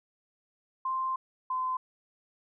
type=tone pair in turn; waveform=sine; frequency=1046.5 / 1027.9 Hz; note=C6 / C6; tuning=0 / -31 cents; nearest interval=unison; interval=31 cents; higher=first; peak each=-28 dBFS; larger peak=neither; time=0.85-1.16 / 1.5-1.77 s; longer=first; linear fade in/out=5 ms; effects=none